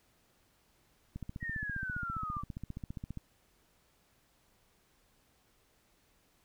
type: click train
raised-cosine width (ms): 5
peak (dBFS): -28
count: 31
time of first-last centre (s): 1.16-3.173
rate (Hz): 14.9
type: exponential sweep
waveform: sine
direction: down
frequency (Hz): 1906 to 1151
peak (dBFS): -36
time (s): 1.4-2.44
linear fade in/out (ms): 50
effects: pink hiss -70 dBFS RMS until 6.44 s